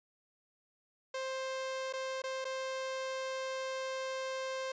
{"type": "tone with dropouts", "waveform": "sawtooth", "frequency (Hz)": 526, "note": "C5", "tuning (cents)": 9, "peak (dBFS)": -32, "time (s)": [1.14, 4.72], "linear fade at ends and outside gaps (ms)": 5, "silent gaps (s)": [[1.927, 1.935], [2.22, 2.238], [2.445, 2.451]], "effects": ["resampled to 16000 Hz"]}